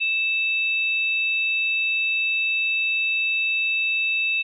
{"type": "tone pair together", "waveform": "sine", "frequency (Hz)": [2637, 3776], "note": ["E7", "A#7"], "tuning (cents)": [0, 22], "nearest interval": "tritone", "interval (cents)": 622, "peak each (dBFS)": [-20, -31], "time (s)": [0, 4.43], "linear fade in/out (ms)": 20, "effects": []}